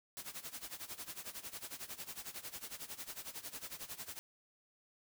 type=noise with tremolo; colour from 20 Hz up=white; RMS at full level=-44 dBFS; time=0.17-4.19 s; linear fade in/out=0 ms; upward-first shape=sine; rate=11 Hz; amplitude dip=85%; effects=none